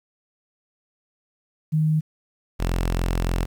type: tone pair in turn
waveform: sine / sawtooth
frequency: 155.56 / 43.44 Hz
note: D#3 / F1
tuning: 0 / -8 cents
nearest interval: octave + minor seventh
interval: 2208 cents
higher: first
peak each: -17 dBFS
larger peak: neither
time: 1.72-2.01 / 2.59-3.46 s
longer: second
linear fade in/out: 20 ms
effects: 9-bit